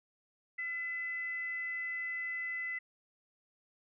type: tone with frequency modulation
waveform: sine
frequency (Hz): 2012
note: B6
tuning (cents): +32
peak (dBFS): -35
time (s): 0.58-2.79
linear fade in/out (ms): 10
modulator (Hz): 628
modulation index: 0.24
effects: none